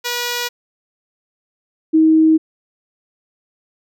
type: tone pair in turn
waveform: 5% pulse / sine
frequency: 483.5 / 317.2 Hz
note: B4 / D#4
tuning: -37 / +33 cents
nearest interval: perfect fifth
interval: 730 cents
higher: first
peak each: -8 dBFS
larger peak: neither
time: 0.04-0.49 / 1.93-2.38 s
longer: neither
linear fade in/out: 20 ms
effects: none